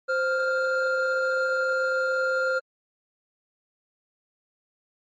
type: tone pair together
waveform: triangle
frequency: 522.4 / 1396.9 Hz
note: C5 / F6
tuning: -3 / 0 cents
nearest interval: octave + perfect fourth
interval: 1703 cents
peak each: -23 dBFS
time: 0.08-2.6 s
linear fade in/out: 20 ms
effects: MP3 32 kbps